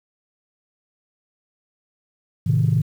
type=chord; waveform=sine; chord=A diminished; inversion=none; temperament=just; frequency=110 / 132 / 158.4 Hz; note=A2 / C3 / Eb3; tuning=0 / +16 / +31 cents; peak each=-19 dBFS; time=2.46-2.82 s; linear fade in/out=10 ms; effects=tanh soft clip ceiling -8 dBFS + 8-bit